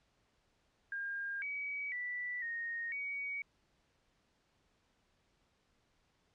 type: tone with pitch steps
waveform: sine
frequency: 1610 / 2272 / 1968 / 1858 / 2252 Hz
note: G6 / C#7 / B6 / A#6 / C#7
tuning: +46 / +42 / -7 / -6 / +27 cents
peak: -37 dBFS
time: 0.92-3.42 s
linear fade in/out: 2 ms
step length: 500 ms
effects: pink hiss -75 dBFS RMS until 6.34 s + low-pass 6000 Hz 12 dB/octave